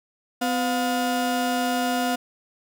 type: tone pair together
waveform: 35% pulse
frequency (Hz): 252.7 / 714.2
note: B3 / F5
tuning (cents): +40 / +39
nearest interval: octave + tritone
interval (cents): 1799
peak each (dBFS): -23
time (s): 0.41-2.16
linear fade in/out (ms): 10
effects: none